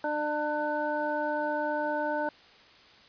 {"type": "harmonic tone", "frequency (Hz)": 299.2, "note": "D4", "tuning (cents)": 32, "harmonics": [1, 2, 3, 5], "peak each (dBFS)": [-35, -31, -32, -35], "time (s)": [0.04, 2.29], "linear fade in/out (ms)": 2, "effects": ["white hiss -55 dBFS RMS until 3.08 s", "resampled to 11025 Hz"]}